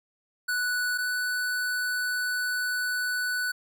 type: tone pair in turn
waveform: square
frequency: 1480 / 1488.5 Hz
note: F#6 / F#6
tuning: 0 / +10 cents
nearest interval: unison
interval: 10 cents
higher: second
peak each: -26 / -27 dBFS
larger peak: first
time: 0.48-0.98 / 0.98-3.52 s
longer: second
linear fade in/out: 10 ms
effects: none